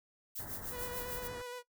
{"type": "noise with tremolo", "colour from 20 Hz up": "violet", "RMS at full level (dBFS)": -40, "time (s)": [0.35, 1.28], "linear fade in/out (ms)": 10, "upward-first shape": "triangle", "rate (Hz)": 6.7, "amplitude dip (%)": 80}
{"type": "low-pass noise", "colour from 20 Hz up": "pink", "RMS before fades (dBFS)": -48, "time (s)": [0.39, 1.42], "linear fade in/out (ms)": 5, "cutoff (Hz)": 2000, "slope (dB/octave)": 96}
{"type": "tone with vibrato", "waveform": "sawtooth", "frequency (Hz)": 491.8, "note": "B4", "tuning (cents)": -7, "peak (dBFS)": -38, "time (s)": [0.7, 1.63], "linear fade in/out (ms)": 50, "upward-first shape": "square", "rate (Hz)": 8.5, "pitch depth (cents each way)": 18}
{"effects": ["noise-tail reverb RT60 0.1 s tail -18 dB re dry"]}